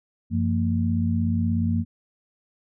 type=tone cluster; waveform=sine; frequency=93.5 / 172.3 / 229 Hz; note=F#2 / F3 / A#3; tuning=+19 / -23 / -31 cents; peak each=-23 / -28 / -24 dBFS; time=0.3-1.85 s; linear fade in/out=50 ms; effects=none